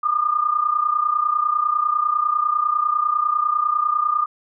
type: tone pair together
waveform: sine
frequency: 1192 / 1222 Hz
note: D6 / D#6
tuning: +25 / -32 cents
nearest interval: unison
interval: 43 cents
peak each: -21 / -19 dBFS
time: 0.03-4.26 s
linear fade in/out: 10 ms
effects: none